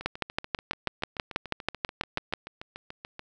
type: two click trains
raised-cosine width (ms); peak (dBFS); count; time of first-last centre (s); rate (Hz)
0.3; -10 / -23; 15 / 23; 0.06-2.336 / 0.01-3.194; 6.15 / 6.91
effects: none